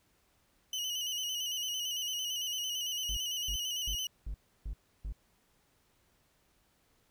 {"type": "tone with vibrato", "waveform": "30% pulse", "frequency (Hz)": 2960, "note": "F#7", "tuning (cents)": 0, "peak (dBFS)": -31, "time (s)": [0.73, 4.07], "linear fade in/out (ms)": 2, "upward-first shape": "square", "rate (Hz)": 8.9, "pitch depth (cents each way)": 45}
{"type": "tone bursts", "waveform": "triangle", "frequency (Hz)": 50.7, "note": "G#1", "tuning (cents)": -41, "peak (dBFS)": -33, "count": 6, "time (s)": [3.09, 5.126], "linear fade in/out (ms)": 5, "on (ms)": 81, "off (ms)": 310}
{"effects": ["pink hiss -71 dBFS RMS until 7.1 s"]}